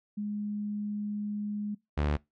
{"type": "tone pair in turn", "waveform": ["sine", "sawtooth"], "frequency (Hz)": [207.7, 73.79], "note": ["G#3", "D2"], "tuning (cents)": [0, 9], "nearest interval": "octave + tritone", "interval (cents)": 1791, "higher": "first", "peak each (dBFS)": [-31, -22], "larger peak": "second", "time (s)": [[0.17, 1.75], [1.97, 2.17]], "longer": "first", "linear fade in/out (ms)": 10, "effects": ["noise-tail reverb RT60 0.2 s tail -23 dB re dry", "low-pass 3000 Hz 12 dB/octave"]}